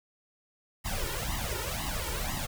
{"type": "noise with flanger", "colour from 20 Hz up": "pink", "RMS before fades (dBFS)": -33, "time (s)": [0.84, 2.47], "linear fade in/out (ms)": 20, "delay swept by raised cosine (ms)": [1, 2.2], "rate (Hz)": 2, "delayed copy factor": 0.95, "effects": []}